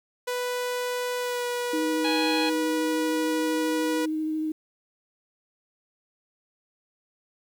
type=tone with pitch glide; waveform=sawtooth; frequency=493.9 to 486.8 Hz; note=B4 to B4; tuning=0 to -25 cents; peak=-23 dBFS; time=0.27-4.06 s; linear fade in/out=10 ms; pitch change=-25 cents; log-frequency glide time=1.19-1.45 s
type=tone with vibrato; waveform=sine; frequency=312.1 Hz; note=D#4; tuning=5 cents sharp; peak=-25 dBFS; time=1.73-4.52 s; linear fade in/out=5 ms; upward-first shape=sine; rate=13 Hz; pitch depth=13 cents each way
type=harmonic tone; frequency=832 Hz; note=G#5; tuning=3 cents sharp; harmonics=1 / 2 / 3 / 4 / 5; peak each=-31 / -37 / -31 / -33 / -32 dBFS; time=2.04-2.5 s; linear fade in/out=10 ms
effects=9-bit